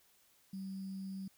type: tone with sample-and-hold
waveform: sine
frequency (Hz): 192.3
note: G3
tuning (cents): -33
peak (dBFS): -40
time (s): 0.53-1.28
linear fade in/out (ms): 5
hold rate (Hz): 4900
effects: white hiss -69 dBFS RMS until 1.37 s